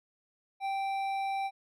sine tone with hard clipping, 782 Hz, G5, 4 cents flat, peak -32 dBFS, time 0.6-1.51 s, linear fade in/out 50 ms, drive 9 dB, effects none

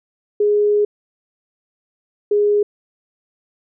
sine tone pair in turn, 415.3 / 413.5 Hz, G#4 / G#4, 0 / -8 cents, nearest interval unison, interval 8 cents, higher first, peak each -12 dBFS, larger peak neither, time 0.4-0.85 / 2.31-2.63 s, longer first, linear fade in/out 5 ms, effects none

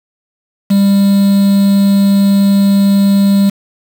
triangle tone with quantisation, 198.6 Hz, G3, 23 cents sharp, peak -4 dBFS, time 0.7-3.5 s, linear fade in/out 10 ms, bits 4, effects none

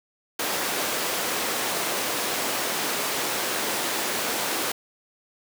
pink high-pass noise, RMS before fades -27 dBFS, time 0.39-4.72 s, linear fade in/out 5 ms, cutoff 350 Hz, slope 12 dB/octave, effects none

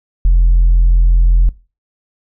sine tone, 42.74 Hz, F1, 37 cents flat, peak -4 dBFS, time 0.25-1.49 s, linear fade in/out 0 ms, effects noise-tail reverb RT60 0.3 s tail -20 dB re dry + tanh soft clip ceiling -4 dBFS

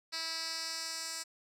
10% pulse tone with band-pass filter sweep, 325.6 Hz, E4, 21 cents flat, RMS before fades -39 dBFS, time 0.12-1.24 s, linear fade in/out 20 ms, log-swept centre 4500 to 6800 Hz, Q 2.2, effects none

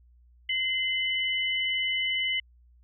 sine tone pair together, 2064 / 2986 Hz, C7 / F#7, -24 / +15 cents, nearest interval tritone, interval 639 cents, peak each -28 dBFS, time 0.49-2.4 s, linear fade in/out 5 ms, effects added 60 Hz sine -55 dBFS peak until 2.83 s

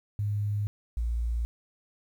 sine tone pair in turn, 103.4 / 58.03 Hz, G#2 / A#1, -7 / -7 cents, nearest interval minor seventh, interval 1000 cents, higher first, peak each -26 dBFS, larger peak neither, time 0.19-0.67 / 0.97-1.45 s, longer neither, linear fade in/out 0 ms, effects 10-bit

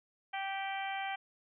harmonic tone, 390 Hz, G4, 9 cents flat, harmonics 2 / 3 / 4 / 5 / 6 / 7 / 8, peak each -37 / -50 / -44 / -45 / -43 / -53 / -47 dBFS, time 0.33-1.16 s, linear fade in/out 10 ms, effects none

